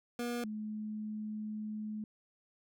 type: tone pair in turn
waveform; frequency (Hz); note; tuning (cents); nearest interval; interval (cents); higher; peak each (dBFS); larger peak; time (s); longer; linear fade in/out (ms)
25% pulse / sine; 240 / 213.8; B3 / A3; -49 / -49; major second; 200; first; -31 / -37; first; 0.19-0.44 / 0.44-2.04; second; 2
effects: none